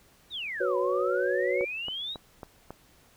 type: exponential two-way sweep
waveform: sine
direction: down then up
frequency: 3936 to 972 to 3936 Hz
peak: -32 dBFS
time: 0.3-2.17 s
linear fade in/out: 50 ms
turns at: 0.77 s
type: chord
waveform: sine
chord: F# suspended fourth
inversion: none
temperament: equal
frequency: 370 / 493.9 / 554.4 Hz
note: F#4 / B4 / C#5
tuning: 0 / 0 / 0 cents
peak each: -29 dBFS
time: 0.6-1.65 s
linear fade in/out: 10 ms
type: click train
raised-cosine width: 1 ms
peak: -25 dBFS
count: 5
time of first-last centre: 1.61-2.706 s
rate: 3.65 Hz
effects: pink hiss -60 dBFS RMS until 3.16 s